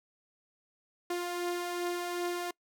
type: beating tone pair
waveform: sawtooth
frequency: 349.2 / 351.8 Hz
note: F4 / F4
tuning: 0 / +13 cents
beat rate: 2.6 Hz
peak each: -37 / -29 dBFS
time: 1.1-2.51 s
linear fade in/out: 5 ms
effects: noise-tail reverb RT60 0.1 s tail -24 dB re dry